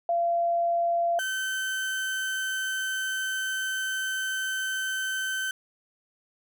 sine / 35% pulse tone pair in turn, 685 / 1537.8 Hz, F5 / G6, -34 / -34 cents, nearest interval octave + major second, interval 1400 cents, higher second, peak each -22 / -26 dBFS, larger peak first, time 0.09-1.19 / 1.19-5.51 s, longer second, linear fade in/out 2 ms, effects none

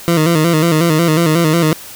20% pulse tone with vibrato, 162.5 Hz, E3, 24 cents flat, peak -5 dBFS, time 0.08-1.73 s, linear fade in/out 0 ms, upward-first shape square, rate 5.5 Hz, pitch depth 77 cents each way, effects white hiss -33 dBFS RMS until 1.95 s

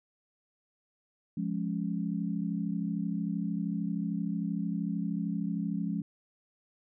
sine chord, Db major, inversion first, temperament equal, 174.61 / 207.7 / 277.2 Hz, F3 / Ab3 / Db4, 0 / 0 / 0 cents, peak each -33 / -33 / -37 dBFS, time 1.37-6.02 s, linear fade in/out 5 ms, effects none

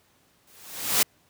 white noise with exponential growth, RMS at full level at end -18 dBFS, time 0.47-1.03 s, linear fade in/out 5 ms, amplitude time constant 120 ms, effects pink hiss -63 dBFS RMS until 1.29 s + high-pass 80 Hz 12 dB/octave

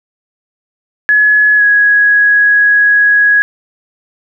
sine tone with pitch glide, 1696 to 1665.9 Hz, G#6 to G#6, +36 to +5 cents, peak -5 dBFS, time 1.09-3.42 s, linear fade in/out 0 ms, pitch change -31 cents, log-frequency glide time 1.57-1.62 s, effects none

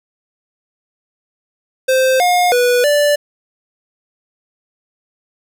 square tone with pitch steps, 521 / 715 / 490.1 / 585 Hz, C5 / F5 / B4 / D5, -7 / +41 / -13 / -7 cents, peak -11 dBFS, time 1.88-3.16 s, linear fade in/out 10 ms, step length 320 ms, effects 8-bit

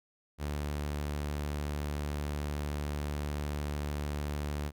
sawtooth tone, 73.42 Hz, D2, in tune, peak -29 dBFS, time 0.38-4.72 s, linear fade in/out 50 ms, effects none

